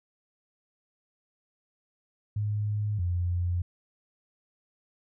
sine tone pair in turn, 104.8 / 88.13 Hz, G#2 / F2, +16 / +16 cents, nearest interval minor third, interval 300 cents, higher first, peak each -26 / -25 dBFS, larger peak second, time 2.36-2.99 / 2.99-3.62 s, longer neither, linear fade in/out 5 ms, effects none

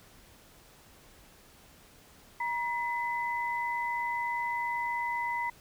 sine tone pair together, 950 / 2013 Hz, A#5 / B6, +33 / +33 cents, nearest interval octave + minor second, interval 1300 cents, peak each -31 / -34 dBFS, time 2.4-5.5 s, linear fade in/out 5 ms, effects pink hiss -57 dBFS RMS until 5.6 s

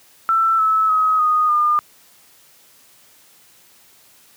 sine tone with pitch steps, 1333 / 1301.1 / 1269.9 / 1239.4 / 1209.7 Hz, E6 / E6 / D#6 / D#6 / D#6, +19 / -23 / +35 / -7 / -49 cents, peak -13 dBFS, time 0.29-1.79 s, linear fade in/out 0 ms, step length 300 ms, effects white hiss -51 dBFS RMS until 4.36 s + high-pass 80 Hz 12 dB/octave

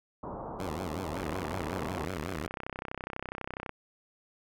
white low-pass noise, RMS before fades -40 dBFS, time 0.23-2.05 s, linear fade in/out 5 ms, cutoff 1100 Hz, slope 48 dB/octave
10% pulse tone with vibrato, 84.6 Hz, E2, 45 cents sharp, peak -27 dBFS, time 0.59-2.47 s, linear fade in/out 10 ms, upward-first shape sine, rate 5.4 Hz, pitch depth 230 cents each way
click train, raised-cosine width 0.5 ms, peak -21 dBFS, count 82, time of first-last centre 1.17-3.693 s, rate 32.1 Hz
effects none

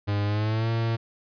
45% pulse tone with pitch glide, 102.3 to 114.17 Hz, G#2 to A#2, -26 to -36 cents, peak -23 dBFS, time 0.07-0.97 s, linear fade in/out 20 ms, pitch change +190 cents, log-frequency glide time 0.25-0.69 s, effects resampled to 11025 Hz

